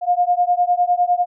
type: beating tone pair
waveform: sine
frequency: 706 / 715.9 Hz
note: F5 / F5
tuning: +19 / +43 cents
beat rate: 9.9 Hz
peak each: -17 dBFS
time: 0.01-1.26 s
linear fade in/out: 50 ms
effects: none